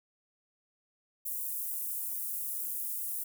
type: high-pass noise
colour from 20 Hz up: pink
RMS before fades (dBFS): -36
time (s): 1.25-3.24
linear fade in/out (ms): 10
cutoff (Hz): 11000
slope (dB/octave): 24
effects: none